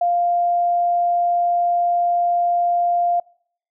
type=tone; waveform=sine; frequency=698.5 Hz; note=F5; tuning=in tune; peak=-15 dBFS; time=0.01-3.2 s; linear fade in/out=5 ms; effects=noise-tail reverb RT60 0.6 s tail -26 dB re dry